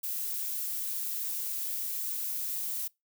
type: noise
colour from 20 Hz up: violet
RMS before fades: -34 dBFS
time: 0.03-2.88 s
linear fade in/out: 10 ms
effects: noise-tail reverb RT60 0.2 s tail -24 dB re dry